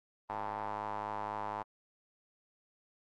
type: tone with band-pass filter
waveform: square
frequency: 52 Hz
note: G#1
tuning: 3 cents sharp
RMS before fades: -39 dBFS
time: 0.29-1.63 s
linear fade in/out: 10 ms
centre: 920 Hz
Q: 4.3
effects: Opus 32 kbps